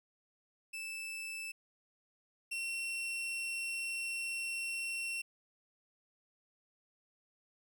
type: tone pair in turn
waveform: 40% pulse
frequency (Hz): 2637 / 2719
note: E7 / F7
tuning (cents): 0 / -47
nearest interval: minor second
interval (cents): 53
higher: second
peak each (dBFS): -39 / -35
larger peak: second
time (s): 0.73-1.52 / 2.51-5.22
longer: second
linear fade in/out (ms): 10
effects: none